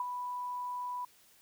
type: tone with ADSR envelope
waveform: sine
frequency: 987.8 Hz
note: B5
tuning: in tune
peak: -29 dBFS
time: 0-1.05 s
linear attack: 3 ms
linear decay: 23 ms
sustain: -6 dB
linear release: 4 ms
effects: white hiss -63 dBFS RMS until 1.41 s